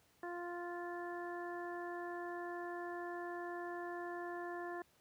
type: harmonic tone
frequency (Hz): 349.3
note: F4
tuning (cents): 0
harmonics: 1 / 2 / 3 / 4 / 5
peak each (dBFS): -44 / -47 / -50 / -56 / -50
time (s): 0.23-4.82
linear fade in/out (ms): 2
effects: pink hiss -71 dBFS RMS until 5 s + high-pass 80 Hz 12 dB/octave